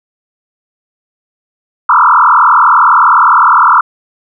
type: tone with frequency modulation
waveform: sine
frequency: 1174.7 Hz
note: D6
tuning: in tune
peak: -3 dBFS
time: 1.89-3.81 s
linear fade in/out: 5 ms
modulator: 39.8 Hz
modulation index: 5.9
effects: none